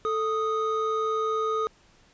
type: tone pair together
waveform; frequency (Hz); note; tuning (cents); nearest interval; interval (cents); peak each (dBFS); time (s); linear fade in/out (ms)
triangle; 440 / 1244.5; A4 / D#6; 0 / 0; octave + tritone; 1800; -25; 0.05-1.67; 0
effects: pink hiss -59 dBFS RMS until 2.13 s + resampled to 16000 Hz